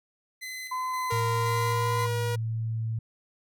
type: tone with tremolo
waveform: sawtooth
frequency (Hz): 2034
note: C7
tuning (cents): -50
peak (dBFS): -32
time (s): 0.41-2.06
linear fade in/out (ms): 20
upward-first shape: square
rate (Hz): 1.9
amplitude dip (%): 45
type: tone with vibrato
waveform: sine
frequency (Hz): 1019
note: C6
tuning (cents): -46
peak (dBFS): -28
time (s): 0.71-2.07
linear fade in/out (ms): 10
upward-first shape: triangle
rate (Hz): 1.5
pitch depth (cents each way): 10
type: tone with pitch glide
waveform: sawtooth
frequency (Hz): 466.2 to 479.3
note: A#4 to A#4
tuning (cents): 0 to +48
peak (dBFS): -26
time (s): 1.1-2.36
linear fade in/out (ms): 10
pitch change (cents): +48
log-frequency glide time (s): 1.36-2.01
type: tone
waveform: sine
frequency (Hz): 112.4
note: A2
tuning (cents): +37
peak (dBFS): -27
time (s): 1.12-2.99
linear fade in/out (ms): 5
effects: none